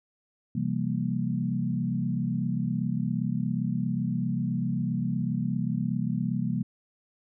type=chord; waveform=sine; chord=C dominant seventh; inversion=none; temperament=equal with one note detuned; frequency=130.81 / 168.28 / 196 / 233.1 Hz; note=C3 / E3 / G3 / Bb3; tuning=0 / +36 / 0 / 0 cents; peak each=-31 dBFS; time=0.55-6.63 s; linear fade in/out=5 ms; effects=none